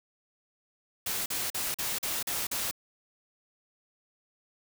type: noise bursts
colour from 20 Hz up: white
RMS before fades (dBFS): -32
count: 7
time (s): 1.06-2.712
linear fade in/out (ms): 5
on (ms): 200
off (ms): 42
effects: none